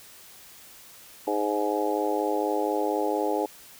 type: harmonic tone with a mistuned harmonic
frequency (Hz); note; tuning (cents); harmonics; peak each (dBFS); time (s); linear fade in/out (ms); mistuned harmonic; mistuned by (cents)
104.2; G#2; +6; 3 / 4 / 5 / 6 / 7 / 8; -30 / -29 / -30 / -34 / -34 / -30; 1.27-3.46; 5; 8; +18
effects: white hiss -49 dBFS RMS until 3.79 s